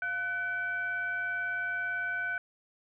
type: tone with frequency modulation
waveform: sine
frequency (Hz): 1503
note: F#6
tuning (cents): +27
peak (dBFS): -30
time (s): 0.02-2.38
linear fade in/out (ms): 2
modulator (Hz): 803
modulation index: 0.46
effects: none